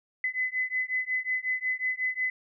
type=beating tone pair; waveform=sine; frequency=2017 / 2022.5 Hz; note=B6 / B6; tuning=+36 / +41 cents; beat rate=5.5 Hz; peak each=-30 dBFS; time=0.24-2.3 s; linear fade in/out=2 ms; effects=none